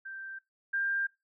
sine tone pair in turn, 1568 / 1593.6 Hz, G6 / G6, 0 / +28 cents, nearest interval unison, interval 28 cents, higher second, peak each -39 / -28 dBFS, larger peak second, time 0.05-0.39 / 0.73-1.07 s, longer neither, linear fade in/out 10 ms, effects noise-tail reverb RT60 0.2 s tail -18 dB re dry

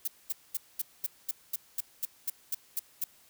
violet noise bursts, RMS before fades -31 dBFS, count 13, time 0.05-3.041 s, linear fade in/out 5 ms, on 27 ms, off 220 ms, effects white hiss -61 dBFS RMS until 3.29 s

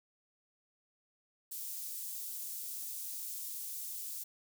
white high-pass noise, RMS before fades -42 dBFS, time 1.51-4.24 s, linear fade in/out 10 ms, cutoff 7200 Hz, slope 12 dB/octave, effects none

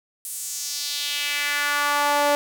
sawtooth tone with high-pass filter sweep, 290 Hz, D4, 22 cents flat, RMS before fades -24 dBFS, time 0.25-2.35 s, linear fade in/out 0 ms, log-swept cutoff 9900 to 610 Hz, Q 2.1, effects none

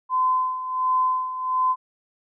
sine tone with tremolo, 1024 Hz, C6, 38 cents flat, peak -17 dBFS, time 0.09-1.76 s, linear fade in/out 50 ms, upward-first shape sine, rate 1.4 Hz, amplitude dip 70%, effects none

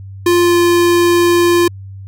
square tone with pitch glide, 349.2 to 347 Hz, F4 to F4, 0 to -11 cents, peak -9 dBFS, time 0.26-1.68 s, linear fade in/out 5 ms, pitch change -11 cents, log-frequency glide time 0.42-0.56 s, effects added 97 Hz sine -28 dBFS peak until 2.07 s

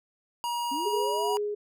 square tone with pitch glide, 953 to 963 Hz, A#5 to B5, +38 to -44 cents, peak -29 dBFS, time 0.44-1.37 s, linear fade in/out 0 ms, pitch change +18 cents, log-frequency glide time 0.85-1.19 s
sine linear sweep, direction up, 257.9 to 780 Hz, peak -33 dBFS, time 0.71-1.37 s, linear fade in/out 10 ms
sine tone with tremolo, 415.3 Hz, G#4, in tune, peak -26 dBFS, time 0.85-1.55 s, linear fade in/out 10 ms, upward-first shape sine, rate 2.4 Hz, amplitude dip 35%
effects none

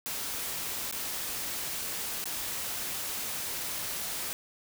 white noise with dropouts, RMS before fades -35 dBFS, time 0.06-4.33 s, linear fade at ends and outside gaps 0 ms, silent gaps 0.912-0.925 / 2.241-2.256 s, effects none

